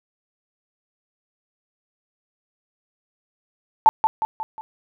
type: tone with echo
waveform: sine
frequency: 880 Hz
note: A5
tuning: in tune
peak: -7 dBFS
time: 3.86-3.89 s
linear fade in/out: 0 ms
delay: 180 ms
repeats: 4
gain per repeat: -6 dB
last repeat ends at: 4.61 s
effects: none